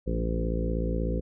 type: harmonic tone with a mistuned harmonic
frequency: 56.4 Hz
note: A1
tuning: 44 cents sharp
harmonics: 1 / 2 / 3 / 4 / 5 / 6 / 7 / 8 / 9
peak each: -28 / -37 / -33 / -37 / -37 / -40 / -38 / -39 / -36 dBFS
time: 0.06-1.21 s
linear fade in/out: 20 ms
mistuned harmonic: 4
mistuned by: -33 cents
effects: none